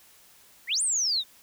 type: exponential two-way sweep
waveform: sine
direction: up then down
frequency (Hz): 1749 to 9280 to 3562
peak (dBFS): -23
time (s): 0.67-1.24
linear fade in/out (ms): 50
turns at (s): 0.82
effects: white hiss -56 dBFS RMS until 1.42 s